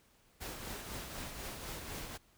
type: noise with tremolo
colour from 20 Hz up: pink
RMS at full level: -42 dBFS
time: 0.4-2.18 s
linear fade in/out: 20 ms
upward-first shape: triangle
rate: 4 Hz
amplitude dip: 45%
effects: pink hiss -68 dBFS RMS until 2.37 s